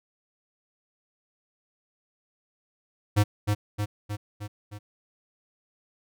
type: tone with echo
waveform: square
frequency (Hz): 103.83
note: G#2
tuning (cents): 0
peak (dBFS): -18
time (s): 3.16-3.24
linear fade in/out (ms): 20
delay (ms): 310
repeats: 5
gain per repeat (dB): -4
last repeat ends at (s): 4.79
effects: none